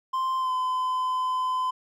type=tone with pitch glide; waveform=triangle; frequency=1044 to 1020.2 Hz; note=C6 to C6; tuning=-4 to -44 cents; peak=-22 dBFS; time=0.13-1.71 s; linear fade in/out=10 ms; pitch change=-40 cents; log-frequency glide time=0.38-0.52 s; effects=none